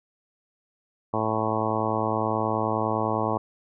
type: harmonic tone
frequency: 109.8 Hz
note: A2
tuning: 3 cents flat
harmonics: 1 / 2 / 3 / 4 / 5 / 6 / 7 / 8 / 9 / 10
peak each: -32 / -32 / -32 / -32 / -32 / -32 / -32 / -32 / -32 / -32 dBFS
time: 1.13-3.38 s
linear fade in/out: 10 ms
effects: none